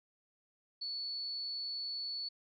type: tone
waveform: sine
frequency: 4435 Hz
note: C#8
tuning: in tune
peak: -37 dBFS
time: 0.81-2.29 s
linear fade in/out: 10 ms
effects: none